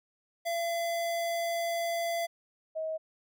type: tone pair in turn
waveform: square / sine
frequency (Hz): 678 / 635.2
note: E5 / D#5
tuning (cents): +49 / +36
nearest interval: minor second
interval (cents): 113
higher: first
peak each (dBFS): -30 / -31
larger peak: first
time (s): 0.45-2.27 / 2.75-2.98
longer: first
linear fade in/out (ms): 20
effects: none